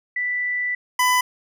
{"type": "tone pair in turn", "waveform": ["sine", "25% pulse"], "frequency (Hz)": [1977, 999.4], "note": ["B6", "B5"], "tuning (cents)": [1, 20], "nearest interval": "octave", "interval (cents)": 1181, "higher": "first", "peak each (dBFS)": [-21, -12], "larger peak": "second", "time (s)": [[0.16, 0.75], [0.99, 1.21]], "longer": "first", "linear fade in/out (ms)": 5, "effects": []}